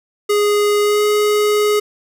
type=tone with pitch glide; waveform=square; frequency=413.9 to 418.7 Hz; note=G#4 to G#4; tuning=-6 to +14 cents; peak=-13 dBFS; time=0.29-1.8 s; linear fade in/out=10 ms; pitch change=+20 cents; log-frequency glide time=0.81-1.03 s; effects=none